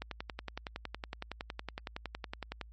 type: click train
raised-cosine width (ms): 0.3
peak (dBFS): -22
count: 29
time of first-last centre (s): 0.02-2.613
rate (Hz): 10.8
effects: added 56 Hz sine -50 dBFS peak until 2.72 s + MP3 32 kbps